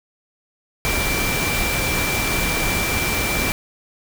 sine tone in noise, 2349 Hz, D7, in tune, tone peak -24 dBFS, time 0.85-3.52 s, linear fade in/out 0 ms, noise pink, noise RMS -22 dBFS, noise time 0.85-3.52 s, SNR -5 dB, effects none

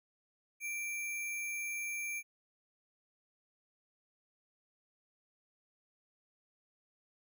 sine tone with sample-and-hold, 2349 Hz, D7, in tune, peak -36 dBFS, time 0.6-2.23 s, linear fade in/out 50 ms, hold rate 8820 Hz, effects none

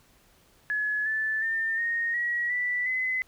sine tone with pitch steps, 1700 / 1750.8 / 1803.2 / 1857.1 / 1912.6 / 1969.8 / 2029 Hz, G#6 / A6 / A6 / A#6 / A#6 / B6 / B6, +40 / -9 / +42 / -7 / +44 / -5 / +46 cents, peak -25 dBFS, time 0.7-3.22 s, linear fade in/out 0 ms, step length 360 ms, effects pink hiss -61 dBFS RMS until 3.27 s

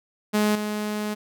sawtooth tone with level steps, 210.7 Hz, G#3, 25 cents sharp, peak -15 / -22 dBFS, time 0.33-1.15 s, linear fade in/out 20 ms, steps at 0.55 s, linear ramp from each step 5 ms, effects none

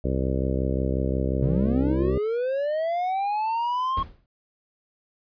harmonic tone, 65.6 Hz, C2, 5 cents sharp, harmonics 1 / 2 / 3 / 4 / 5 / 6 / 7 / 8 / 9, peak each -26 / -29 / -31 / -32 / -33 / -34 / -34 / -35 / -36 dBFS, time 0.04-2.18 s, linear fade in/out 5 ms
triangle linear sweep, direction up, 126.7 to 1091 Hz, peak -21 dBFS, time 1.42-4.03 s, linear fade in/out 5 ms
brown noise with exponential decay, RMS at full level -28 dBFS, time 3.97-4.26 s, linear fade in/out 2 ms, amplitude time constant 61 ms
effects resampled to 11025 Hz

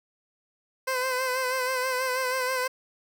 15% pulse tone with vibrato, 513 Hz, C5, 34 cents flat, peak -19 dBFS, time 0.87-2.68 s, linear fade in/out 10 ms, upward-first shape sine, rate 6.2 Hz, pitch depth 40 cents each way, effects none

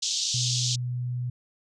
white band-pass noise, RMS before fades -28 dBFS, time 0.02-0.76 s, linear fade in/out 10 ms, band 3200 to 6900 Hz, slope 48 dB/octave
sine tone, 123.47 Hz, B2, in tune, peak -27 dBFS, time 0.34-1.3 s, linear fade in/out 5 ms
effects none

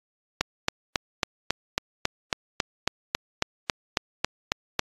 click train, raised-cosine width 0.2 ms, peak -4 dBFS, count 17, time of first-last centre 0.41-4.794 s, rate 3.65 Hz, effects AAC 32 kbps

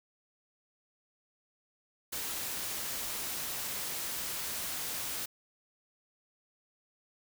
white noise, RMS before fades -37 dBFS, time 2.12-5.26 s, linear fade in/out 10 ms, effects none

